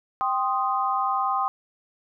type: chord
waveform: sine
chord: C minor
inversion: second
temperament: equal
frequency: 784 / 1046.5 / 1244.5 Hz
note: G5 / C6 / Eb6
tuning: 0 / 0 / 0 cents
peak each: -26 dBFS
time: 0.21-1.48 s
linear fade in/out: 0 ms
effects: none